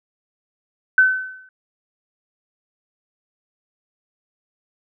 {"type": "tone with exponential decay", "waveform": "sine", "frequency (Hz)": 1520, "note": "F#6", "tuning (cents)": 46, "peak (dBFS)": -7, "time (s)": [0.98, 1.49], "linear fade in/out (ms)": 2, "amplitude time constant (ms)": 110, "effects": []}